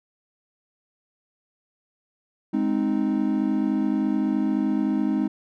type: chord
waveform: triangle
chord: Ab major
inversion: none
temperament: equal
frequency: 207.7 / 261.6 / 311.1 Hz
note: Ab3 / C4 / Eb4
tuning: 0 / 0 / 0 cents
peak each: -23 dBFS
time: 2.53-5.28 s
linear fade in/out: 10 ms
effects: none